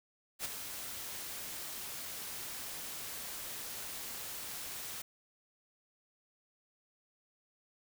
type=noise with ADSR envelope; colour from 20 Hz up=white; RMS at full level=-36 dBFS; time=0.39-5.02 s; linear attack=58 ms; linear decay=17 ms; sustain=-7 dB; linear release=5 ms; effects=none